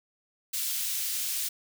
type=high-pass noise; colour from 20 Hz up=white; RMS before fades=-31 dBFS; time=0.53-1.49 s; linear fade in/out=10 ms; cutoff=2900 Hz; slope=12 dB/octave; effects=none